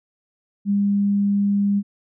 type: tone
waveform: sine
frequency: 201.5 Hz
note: G3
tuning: 48 cents sharp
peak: -16 dBFS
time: 0.65-1.83 s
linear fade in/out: 50 ms
effects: none